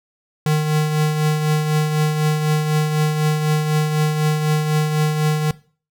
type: tone with tremolo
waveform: square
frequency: 153 Hz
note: D#3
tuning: 29 cents flat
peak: -14 dBFS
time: 0.46-5.51 s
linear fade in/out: 2 ms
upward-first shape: triangle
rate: 4 Hz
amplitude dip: 50%
effects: noise-tail reverb RT60 0.4 s tail -20 dB re dry